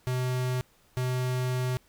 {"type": "tone pair in turn", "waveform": "square", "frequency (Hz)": [126.9, 126.9], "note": ["B2", "B2"], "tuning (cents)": [47, 47], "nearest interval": "unison", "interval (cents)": 0, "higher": "neither", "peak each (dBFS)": -27, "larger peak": "neither", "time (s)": [[0.07, 0.61], [0.97, 1.77]], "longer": "second", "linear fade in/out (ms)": 0, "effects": ["pink hiss -63 dBFS RMS until 1.88 s"]}